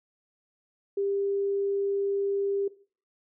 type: tone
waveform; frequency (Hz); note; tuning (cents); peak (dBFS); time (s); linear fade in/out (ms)
sine; 397.9; G4; +26; -25; 0.97-2.68; 5
effects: noise-tail reverb RT60 0.4 s tail -17 dB re dry